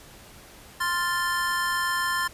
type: chord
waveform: square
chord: F major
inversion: second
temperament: equal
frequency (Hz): 1046.5 / 1396.9 / 1760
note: C6 / F6 / A6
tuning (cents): 0 / 0 / 0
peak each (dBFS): -28 / -33 / -28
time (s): 0.8-2.28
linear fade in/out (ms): 10
effects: pink hiss -48 dBFS RMS until 2.33 s + resampled to 32000 Hz